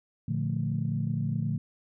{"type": "chord", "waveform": "sine", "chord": "Bb major seventh", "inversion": "none", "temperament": "equal with one note detuned", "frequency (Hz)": [115.4, 146.83, 174.61, 220], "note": ["Bb2", "D3", "F3", "A3"], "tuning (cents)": [-17, 0, 0, 0], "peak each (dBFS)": [-31, -30, -34, -34], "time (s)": [0.28, 1.58], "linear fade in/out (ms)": 5, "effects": ["tanh soft clip ceiling -16 dBFS"]}